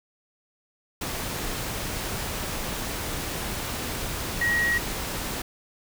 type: tone in noise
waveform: sine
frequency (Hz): 1900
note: A#6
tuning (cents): +33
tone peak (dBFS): -21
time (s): 4.41-4.78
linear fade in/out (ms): 5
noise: pink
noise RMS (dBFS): -31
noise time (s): 1.01-5.42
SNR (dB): +7
effects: none